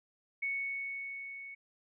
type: tone with level ramp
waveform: sine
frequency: 2217 Hz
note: C#7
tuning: in tune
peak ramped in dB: -31 to -44 dBFS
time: 0.42-1.55 s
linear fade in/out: 10 ms
effects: none